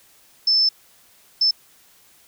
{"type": "tone bursts at uneven times", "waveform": "sine", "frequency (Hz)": 5274, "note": "E8", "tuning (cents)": 0, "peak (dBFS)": -14, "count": 2, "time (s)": [[0.47, 0.69], [1.41, 1.51]], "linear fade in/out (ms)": 5, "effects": ["white hiss -54 dBFS RMS until 2.27 s"]}